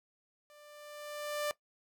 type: tone with level ramp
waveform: sawtooth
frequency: 592 Hz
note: D5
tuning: 14 cents sharp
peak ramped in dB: -53 to -27 dBFS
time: 0.5-1.51 s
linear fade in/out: 0 ms
effects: noise-tail reverb RT60 0.1 s tail -18 dB re dry